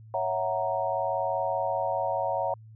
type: chord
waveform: sine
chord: F# dominant seventh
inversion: second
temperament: equal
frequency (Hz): 554.4 / 659.3 / 740 / 932.3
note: C#5 / E5 / F#5 / A#5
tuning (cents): 0 / 0 / 0 / 0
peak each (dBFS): -31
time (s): 0.14-2.54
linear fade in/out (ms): 2
effects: added 110 Hz sine -46 dBFS peak until 2.75 s